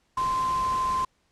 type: tone in noise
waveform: sine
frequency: 1039 Hz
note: C6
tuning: 12 cents flat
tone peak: -23 dBFS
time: 0.17-1.05 s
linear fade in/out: 5 ms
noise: pink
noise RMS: -38 dBFS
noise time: 0.17-1.05 s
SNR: +12 dB
effects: pink hiss -69 dBFS RMS until 1.31 s + low-pass 8000 Hz 12 dB/octave